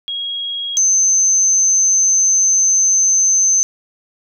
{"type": "tone pair in turn", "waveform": "sine", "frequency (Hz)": [3293, 6206], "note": ["G#7", "G8"], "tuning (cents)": [-15, -18], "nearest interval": "major seventh", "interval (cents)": 1097, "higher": "second", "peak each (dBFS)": [-20, -10], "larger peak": "second", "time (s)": [[0.08, 0.77], [0.77, 3.63]], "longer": "second", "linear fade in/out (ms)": 0, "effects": []}